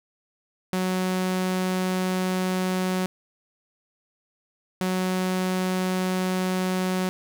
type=tone pair in turn; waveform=sawtooth; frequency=185 / 185 Hz; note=F#3 / F#3; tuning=0 / 0 cents; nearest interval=unison; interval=0 cents; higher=neither; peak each=-19 dBFS; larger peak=neither; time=0.73-3.06 / 4.81-7.09 s; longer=first; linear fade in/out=0 ms; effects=none